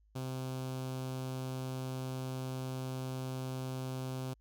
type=tone with notch filter; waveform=sawtooth; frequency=130 Hz; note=C3; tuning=11 cents flat; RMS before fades=-39 dBFS; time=0.15-4.34 s; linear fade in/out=10 ms; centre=1900 Hz; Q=1.5; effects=added 52 Hz sine -64 dBFS peak until 4.4 s